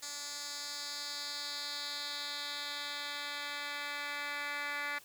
10% pulse tone with band-pass filter sweep, 289.4 Hz, D4, 25 cents flat, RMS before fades -40 dBFS, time 0.02-4.99 s, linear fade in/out 10 ms, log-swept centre 6100 to 2200 Hz, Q 2.3, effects white hiss -58 dBFS RMS until 5.04 s

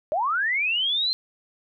sine linear sweep, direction up, 572 to 4186 Hz, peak -21 dBFS, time 0.12-1.13 s, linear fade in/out 0 ms, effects none

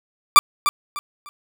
40% pulse tone with echo, 1174.7 Hz, D6, in tune, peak -4 dBFS, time 0.36-0.39 s, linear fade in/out 0 ms, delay 300 ms, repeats 3, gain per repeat -11 dB, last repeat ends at 1.29 s, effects none

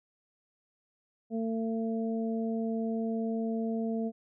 harmonic tone, 225.2 Hz, A3, 40 cents sharp, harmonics 1 / 2 / 3, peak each -30 / -36 / -40 dBFS, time 1.3-4.12 s, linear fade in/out 50 ms, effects none

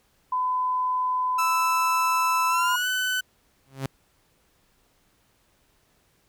sine tone, 1009 Hz, B5, 37 cents sharp, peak -22 dBFS, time 0.32-2.76 s, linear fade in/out 5 ms
30% pulse tone with pitch glide, 1318.5 to 1505.8 Hz, E6 to F#6, 0 to +30 cents, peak -21 dBFS, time 1.38-3.21 s, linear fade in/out 10 ms, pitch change +230 cents, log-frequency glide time 2.49-2.88 s
sawtooth tone with exponential growth, 135 Hz, C#3, 45 cents flat, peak -20 dBFS, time 3.66-3.86 s, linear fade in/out 2 ms, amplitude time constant 42 ms
effects pink hiss -65 dBFS RMS until 6.28 s

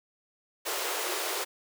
pink high-pass noise, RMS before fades -32 dBFS, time 0.65-1.45 s, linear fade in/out 20 ms, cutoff 340 Hz, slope 96 dB/octave, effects none

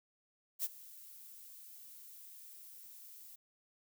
violet noise with ADSR envelope, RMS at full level -34 dBFS, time 0.59-3.36 s, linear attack 55 ms, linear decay 29 ms, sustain -20 dB, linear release 11 ms, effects none

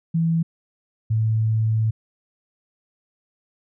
sine tone pair in turn, 164.81 / 110.48 Hz, E3 / A2, 0 / +8 cents, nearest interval perfect fifth, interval 692 cents, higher first, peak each -17 / -17 dBFS, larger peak neither, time 0.14-0.43 / 1.1-1.91 s, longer second, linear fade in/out 10 ms, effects none

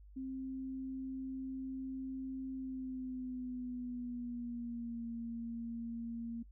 sine tone with pitch glide, 263.4 to 232 Hz, C4 to A#3, +12 to -8 cents, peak -39 dBFS, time 0.16-6.43 s, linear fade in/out 10 ms, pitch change -220 cents, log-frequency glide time 2.53-5.06 s, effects noise-tail reverb RT60 0.1 s tail -22 dB re dry + added 50 Hz sine -54 dBFS peak until 6.51 s

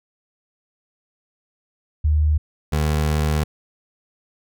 sine / 25% pulse tone pair in turn, 76.1 / 76.1 Hz, D#2 / D#2, -38 / -38 cents, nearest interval unison, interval 0 cents, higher neither, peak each -14 / -14 dBFS, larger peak neither, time 2.04-2.38 / 2.72-3.44 s, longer second, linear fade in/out 10 ms, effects none

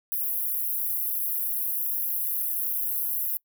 pink high-pass noise, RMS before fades -28 dBFS, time 0.12-3.37 s, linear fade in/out 0 ms, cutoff 11000 Hz, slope 96 dB/octave, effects noise-tail reverb RT60 0.1 s tail -25 dB re dry

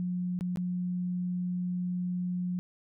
sine tone with dropouts, 179.4 Hz, F3, 47 cents sharp, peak -29 dBFS, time 0-2.59 s, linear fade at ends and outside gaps 0 ms, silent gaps 0.39-0.409 / 0.559-0.572 s, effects none

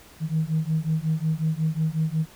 sine beating tone pair, 155.7 / 161.2 Hz, D#3 / E3, +2 / -38 cents, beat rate 5.5 Hz, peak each -24 dBFS, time 0.2-2.26 s, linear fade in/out 50 ms, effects tanh soft clip ceiling -15 dBFS + pink hiss -50 dBFS RMS until 2.35 s

